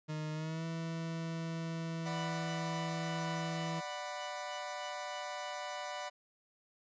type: tone with pitch glide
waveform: 40% pulse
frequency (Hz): 154.2 to 164.32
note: D#3 to E3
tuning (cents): -15 to -5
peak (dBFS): -36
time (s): 0.08-3.81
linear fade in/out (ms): 20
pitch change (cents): +110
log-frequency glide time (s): 0.33-0.65
type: chord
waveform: sawtooth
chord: B minor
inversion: first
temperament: equal with one note detuned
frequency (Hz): 591.4 / 740 / 987.8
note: D5 / F#5 / B5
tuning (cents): +12 / 0 / 0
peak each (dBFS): -40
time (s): 2.05-6.1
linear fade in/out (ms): 20
effects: resampled to 16000 Hz